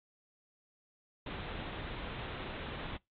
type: low-pass noise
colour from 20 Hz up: pink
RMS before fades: -42 dBFS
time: 1.26-2.97 s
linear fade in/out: 5 ms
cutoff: 3800 Hz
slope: 96 dB/octave
effects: noise-tail reverb RT60 0.2 s tail -24 dB re dry + AAC 32 kbps